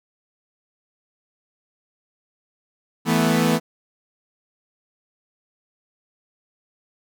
sawtooth chord, E suspended fourth, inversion none, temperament equal with one note detuned, 164.34 / 220 / 246.9 Hz, E3 / A3 / B3, -5 / 0 / 0 cents, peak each -17 dBFS, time 3.05-3.6 s, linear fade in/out 50 ms, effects none

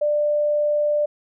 sine tone, 593 Hz, D5, 17 cents sharp, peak -17 dBFS, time 0.01-1.06 s, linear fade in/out 10 ms, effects none

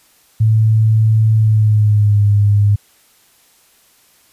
sine tone with pitch glide, 110 to 102.63 Hz, A2 to G#2, 0 to -20 cents, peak -8 dBFS, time 0.4-2.76 s, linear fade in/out 10 ms, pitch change -120 cents, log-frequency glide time 1.35-2.23 s, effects white hiss -52 dBFS RMS until 4.32 s + resampled to 32000 Hz

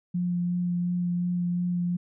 sine tone with vibrato, 176.4 Hz, F3, 18 cents sharp, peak -24 dBFS, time 0.14-1.97 s, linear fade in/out 10 ms, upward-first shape sine, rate 2.8 Hz, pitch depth 12 cents each way, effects none

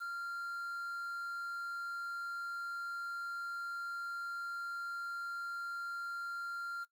triangle tone with quantisation, 1387 Hz, F6, 12 cents flat, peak -36 dBFS, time 0-6.85 s, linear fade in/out 20 ms, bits 10, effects noise-tail reverb RT60 0.1 s tail -17 dB re dry

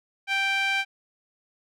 sawtooth tone with band-pass filter, 784 Hz, G5, in tune, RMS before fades -25 dBFS, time 0.27-0.85 s, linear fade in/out 50 ms, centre 2300 Hz, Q 2.3, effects none

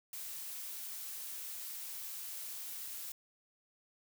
blue noise, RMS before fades -44 dBFS, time 0.13-3.12 s, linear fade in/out 2 ms, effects none

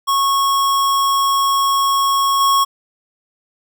square tone with level steps, 1100 Hz, C#6, 14 cents flat, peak -14 / -12 dBFS, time 0.07-2.65 s, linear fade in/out 20 ms, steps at 2.4 s, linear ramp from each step 10 ms, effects none

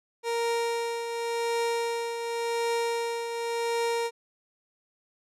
30% pulse tone with tremolo, 466.2 Hz, A#4, in tune, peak -22 dBFS, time 0.23-4.11 s, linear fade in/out 50 ms, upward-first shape triangle, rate 0.9 Hz, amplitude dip 55%, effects low-pass 10000 Hz 12 dB/octave

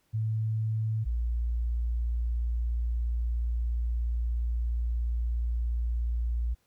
sine tone pair in turn, 110 / 58.49 Hz, A2 / A#1, 0 / +7 cents, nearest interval major seventh, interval 1093 cents, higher first, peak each -26 dBFS, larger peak neither, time 0.13-1.05 / 1.05-6.55 s, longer second, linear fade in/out 20 ms, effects pink hiss -71 dBFS RMS until 6.66 s

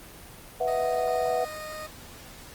sine chord, B suspended fourth, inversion none, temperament equal, 493.9 / 659.3 / 740 Hz, B4 / E5 / F#5, 0 / 0 / 0 cents, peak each -28 dBFS, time 0.6-1.45 s, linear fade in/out 10 ms
20% pulse tone with pitch glide, 622.3 to 618.4 Hz, D#5 to D#5, 0 to -11 cents, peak -31 dBFS, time 0.67-1.87 s, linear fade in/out 10 ms, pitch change -11 cents, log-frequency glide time 0.79-1.07 s
effects pink hiss -46 dBFS RMS until 2.54 s + Opus 24 kbps

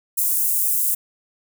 white high-pass noise, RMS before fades -20 dBFS, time 0.17-0.95 s, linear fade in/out 10 ms, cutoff 8500 Hz, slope 24 dB/octave, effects none

